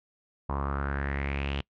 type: tone with low-pass filter sweep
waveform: sawtooth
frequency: 69.6 Hz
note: C#2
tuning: 8 cents sharp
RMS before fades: -31 dBFS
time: 0.49-1.61 s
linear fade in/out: 5 ms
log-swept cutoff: 1000 to 3100 Hz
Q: 5.4
effects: noise-tail reverb RT60 0.1 s tail -25 dB re dry